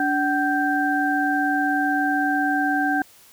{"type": "tone cluster", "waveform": "sine", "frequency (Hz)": [290, 758, 1571], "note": ["D4", "F#5", "G6"], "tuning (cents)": [-22, 42, 3], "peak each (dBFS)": -23, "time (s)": [0, 3.02], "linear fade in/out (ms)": 2, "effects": ["white hiss -51 dBFS RMS until 3.32 s"]}